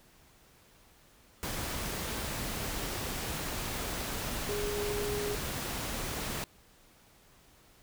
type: tone in noise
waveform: sine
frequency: 412.7 Hz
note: G#4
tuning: 11 cents flat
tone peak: -33 dBFS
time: 4.49-5.35 s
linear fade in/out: 0 ms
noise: pink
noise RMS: -36 dBFS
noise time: 1.43-6.44 s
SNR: 0 dB
effects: pink hiss -61 dBFS RMS until 7.82 s